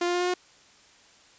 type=tone with pitch steps; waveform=sawtooth; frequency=349.2 / 352 / 354.9 / 357.8 / 360.7 Hz; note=F4 / F4 / F4 / F4 / F#4; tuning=0 / +14 / +28 / +42 / -44 cents; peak=-20 dBFS; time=0.01-0.34 s; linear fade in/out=5 ms; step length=66 ms; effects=white hiss -56 dBFS RMS until 1.38 s + resampled to 16000 Hz